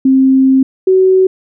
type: tone pair in turn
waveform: sine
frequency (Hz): 264.9 / 376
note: C4 / F#4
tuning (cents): +22 / +28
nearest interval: tritone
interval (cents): 606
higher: second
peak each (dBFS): -5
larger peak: neither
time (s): 0.05-0.63 / 0.87-1.27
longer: first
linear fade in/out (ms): 5
effects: none